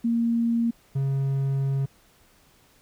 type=tone pair in turn; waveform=sine / triangle; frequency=232.5 / 136.58 Hz; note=A#3 / C#3; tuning=-4 / -25 cents; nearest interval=major sixth; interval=921 cents; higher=first; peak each=-20 dBFS; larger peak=neither; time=0.04-0.71 / 0.95-1.86 s; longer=second; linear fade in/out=10 ms; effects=pink hiss -59 dBFS RMS until 2.81 s